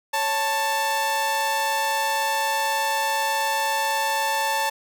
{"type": "tone pair together", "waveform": "sawtooth", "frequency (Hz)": [554.8, 884], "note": ["C#5", "A5"], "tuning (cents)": [1, 8], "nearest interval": "minor sixth", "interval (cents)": 807, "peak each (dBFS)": [-26, -18], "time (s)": [0.13, 4.7], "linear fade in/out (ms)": 10, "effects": []}